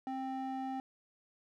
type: ring-modulated tone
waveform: triangle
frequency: 526 Hz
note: C5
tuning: 9 cents sharp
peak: -31 dBFS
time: 0.07-0.8 s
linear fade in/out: 0 ms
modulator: 261 Hz
effects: none